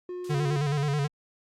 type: tone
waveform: triangle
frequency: 359.7 Hz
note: F#4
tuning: 49 cents flat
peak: -31 dBFS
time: 0.09-0.57 s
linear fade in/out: 2 ms
type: noise with exponential decay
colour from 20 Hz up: blue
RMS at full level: -42 dBFS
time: 0.24-0.98 s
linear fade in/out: 5 ms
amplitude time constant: 160 ms
type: tone with vibrato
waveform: square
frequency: 144.6 Hz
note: D3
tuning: 27 cents flat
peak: -25 dBFS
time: 0.29-1.08 s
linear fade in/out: 20 ms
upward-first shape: square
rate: 9.3 Hz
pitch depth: 57 cents each way
effects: low-pass 7000 Hz 12 dB/octave + Opus 48 kbps